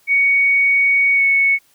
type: tone with pitch glide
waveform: sine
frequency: 2235 to 2212 Hz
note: C#7 to C#7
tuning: +14 to -4 cents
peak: -11 dBFS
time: 0.07-1.59 s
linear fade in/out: 50 ms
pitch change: -18 cents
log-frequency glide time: 1.15-1.22 s
effects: white hiss -56 dBFS RMS until 1.74 s